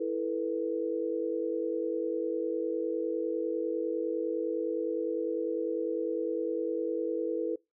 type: chord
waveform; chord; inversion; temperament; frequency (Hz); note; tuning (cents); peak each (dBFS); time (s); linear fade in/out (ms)
sine; E suspended fourth; none; equal with one note detuned; 329.6 / 440 / 489.9; E4 / A4 / B4; 0 / 0 / -14; -33; 0-7.56; 10
effects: noise-tail reverb RT60 0.2 s tail -22 dB re dry